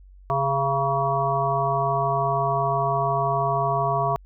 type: harmonic tone with a mistuned harmonic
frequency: 137.1 Hz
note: C#3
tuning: 19 cents flat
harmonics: 1 / 3 / 5 / 7 / 8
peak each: -27 / -30 / -24 / -27 / -26 dBFS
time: 0.3-4.16 s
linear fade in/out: 0 ms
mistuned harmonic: 8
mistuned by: +49 cents
effects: added 47 Hz sine -45 dBFS peak until 4.25 s